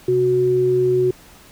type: tone pair together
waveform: sine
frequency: 130.53 / 368.4 Hz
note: C3 / F#4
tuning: -4 / -7 cents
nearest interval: octave + tritone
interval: 1797 cents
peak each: -24 / -14 dBFS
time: 0.08-1.11 s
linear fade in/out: 5 ms
effects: pink hiss -46 dBFS RMS until 1.51 s